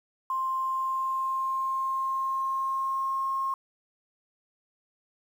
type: tone with pitch glide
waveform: sine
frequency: 1052 to 1074.1 Hz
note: C6 to C6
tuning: +9 to +45 cents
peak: -26 dBFS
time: 0.3-3.54 s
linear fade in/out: 2 ms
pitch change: +36 cents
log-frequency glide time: 0.59-3.31 s
effects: 9-bit